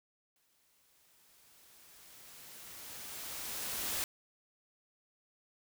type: noise with exponential growth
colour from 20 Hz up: white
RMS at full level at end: -35 dBFS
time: 0.36-4.04 s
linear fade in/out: 1 ms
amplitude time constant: 800 ms
effects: none